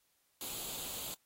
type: noise with comb filter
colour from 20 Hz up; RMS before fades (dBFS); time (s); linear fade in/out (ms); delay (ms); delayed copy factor
white; -42; 0.41-1.14; 0; 0.27; +0.6
effects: white hiss -75 dBFS RMS until 1.25 s + AAC 48 kbps